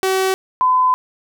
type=tone pair in turn; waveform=sawtooth / sine; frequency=380 / 1014.5 Hz; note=F#4 / B5; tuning=+46 / +46 cents; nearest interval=octave + perfect fourth; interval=1700 cents; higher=second; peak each=-11 dBFS; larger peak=neither; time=0.03-0.34 / 0.61-0.94 s; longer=second; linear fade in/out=0 ms; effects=none